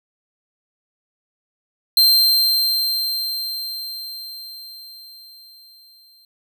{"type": "tone with exponential decay", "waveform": "45% pulse", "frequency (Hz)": 4152, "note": "C8", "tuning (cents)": -14, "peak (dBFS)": -9, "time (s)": [1.97, 6.25], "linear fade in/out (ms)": 2, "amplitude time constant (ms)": 930, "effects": []}